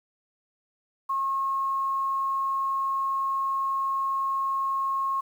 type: tone with quantisation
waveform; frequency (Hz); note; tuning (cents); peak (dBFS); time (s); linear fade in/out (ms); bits
sine; 1083; C#6; -41; -24; 1.09-5.21; 10; 9
effects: none

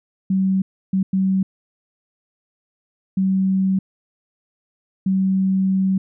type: tone bursts at uneven times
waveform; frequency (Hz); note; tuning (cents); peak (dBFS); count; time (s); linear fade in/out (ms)
sine; 190.6; G3; -48; -15; 5; 0.3-0.62 / 0.93-1.03 / 1.13-1.43 / 3.17-3.79 / 5.06-5.98; 5
effects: none

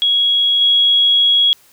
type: tone with level steps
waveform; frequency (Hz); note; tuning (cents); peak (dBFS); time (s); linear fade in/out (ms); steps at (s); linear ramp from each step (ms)
sine; 3322; G#7; 0; -11 / -9; 0.02-1.53; 0; 0.61; 5
effects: white hiss -50 dBFS RMS until 1.72 s

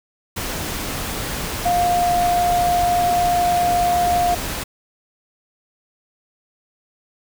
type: tone in noise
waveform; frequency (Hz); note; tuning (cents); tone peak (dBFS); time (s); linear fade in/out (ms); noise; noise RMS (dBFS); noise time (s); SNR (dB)
sine; 705; F5; +16; -15; 1.65-4.35; 10; pink; -26; 0.36-4.64; +8
effects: none

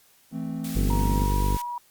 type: chord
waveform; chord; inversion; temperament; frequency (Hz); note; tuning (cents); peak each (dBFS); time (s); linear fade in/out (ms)
triangle; A minor; second; equal; 164.81 / 220 / 261.6; E3 / A3 / C4; 0 / 0 / 0; -31; 0.31-1.27; 50
type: high-pass noise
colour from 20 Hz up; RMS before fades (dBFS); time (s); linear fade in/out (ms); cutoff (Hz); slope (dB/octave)
white; -39; 0.64-1.62; 5; 1200; 24
type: harmonic tone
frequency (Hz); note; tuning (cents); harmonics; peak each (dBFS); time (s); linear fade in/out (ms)
49; G1; 0; 1 / 2 / 3 / 4 / 5 / 6 / 7 / 8 / 9 / 10; -22 / -28 / -32 / -34 / -36 / -38 / -39 / -40 / -41 / -42; 0.75-1.57; 10
type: tone with pitch glide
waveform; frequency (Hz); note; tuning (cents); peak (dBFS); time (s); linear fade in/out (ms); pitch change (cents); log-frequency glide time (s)
sine; 942 to 964; A#5 to B5; +18 to -42; -29; 0.9-1.78; 2; +40; 1.02-1.4
effects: white hiss -59 dBFS RMS until 1.9 s + Opus 48 kbps

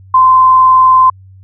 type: tone with vibrato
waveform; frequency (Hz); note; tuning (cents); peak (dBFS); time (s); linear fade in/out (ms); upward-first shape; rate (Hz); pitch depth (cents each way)
sine; 1034; C6; -21; -3; 0.14-1.1; 5; square; 20; 14
effects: added 95 Hz sine -35 dBFS peak until 1.43 s

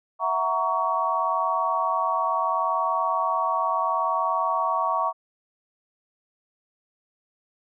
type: chord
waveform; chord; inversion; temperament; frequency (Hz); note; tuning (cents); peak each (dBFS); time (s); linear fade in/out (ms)
sine; F# dominant seventh; third; equal with one note detuned; 659.3 / 740 / 932.3 / 1122.9; E5 / F#5 / A#5 / C#6; 0 / 0 / 0 / +22; -29 / -30 / -27 / -24; 0.19-5.13; 50
effects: none

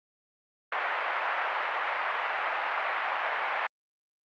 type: band-pass noise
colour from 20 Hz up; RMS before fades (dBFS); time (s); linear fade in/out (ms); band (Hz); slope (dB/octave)
pink; -30; 0.72-3.67; 5; 710 to 2300; 24
effects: Opus 48 kbps

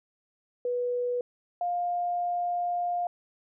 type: tone pair in turn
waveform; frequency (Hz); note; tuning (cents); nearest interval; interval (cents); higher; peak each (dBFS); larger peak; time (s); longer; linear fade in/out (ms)
sine; 490 / 704.7; B4 / F5; -14 / +15; tritone; 629; second; -26; neither; 0.65-1.21 / 1.61-3.07; second; 2
effects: none

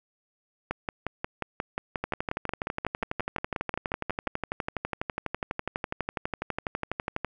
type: two click trains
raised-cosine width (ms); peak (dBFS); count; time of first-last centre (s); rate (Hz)
0.5; -14 / -14; 21 / 64; 0.71-4.275 / 2.04-7.247; 5.61 / 12.1
effects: none

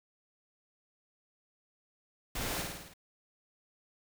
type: noise with echo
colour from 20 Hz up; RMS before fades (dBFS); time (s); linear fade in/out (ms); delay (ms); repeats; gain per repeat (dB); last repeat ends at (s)
pink; -37; 2.35-2.62; 5; 53; 6; -3; 2.938
effects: none

